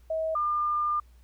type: tone pair in turn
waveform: sine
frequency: 640 / 1202.2 Hz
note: D#5 / D6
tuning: +49 / +40 cents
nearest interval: major seventh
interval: 1091 cents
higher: second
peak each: -26 / -24 dBFS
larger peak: second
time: 0.1-0.35 / 0.35-1 s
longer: second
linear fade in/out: 5 ms
effects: added 60 Hz sine -52 dBFS peak until 1.23 s + pink hiss -67 dBFS RMS until 1.23 s